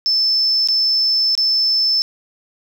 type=tone with dropouts; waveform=sine; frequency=5274 Hz; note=E8; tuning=in tune; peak=-13 dBFS; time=0.06-2.02 s; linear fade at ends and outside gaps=0 ms; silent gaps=0.674-0.686 / 1.352-1.377 s; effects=7-bit